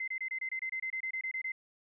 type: tone bursts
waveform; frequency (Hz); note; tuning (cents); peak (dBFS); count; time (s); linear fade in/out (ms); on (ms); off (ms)
sine; 2068; C7; -21; -33; 15; 0-1.52; 5; 78; 25
effects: none